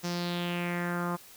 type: tone with low-pass filter sweep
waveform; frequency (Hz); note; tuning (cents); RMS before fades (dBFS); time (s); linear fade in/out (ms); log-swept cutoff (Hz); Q
sawtooth; 174.61; F3; 0; -32; 0.03-1.17; 20; 5900 to 1100; 3.7
effects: white hiss -52 dBFS RMS until 1.36 s